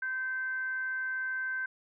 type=tone with frequency modulation; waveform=sine; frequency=1551 Hz; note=G6; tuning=19 cents flat; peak=-31 dBFS; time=0.02-1.66 s; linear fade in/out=5 ms; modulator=525 Hz; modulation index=0.22; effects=none